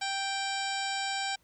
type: harmonic tone with a mistuned harmonic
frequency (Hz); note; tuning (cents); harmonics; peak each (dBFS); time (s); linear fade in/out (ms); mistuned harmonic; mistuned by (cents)
784; G5; 0; 1 / 2 / 3 / 4 / 5 / 6 / 7 / 9 / 10; -34 / -37 / -39 / -40 / -41 / -42 / -42 / -44 / -44; 0.01-1.36; 10; 5; -16
effects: pink hiss -69 dBFS RMS until 1.43 s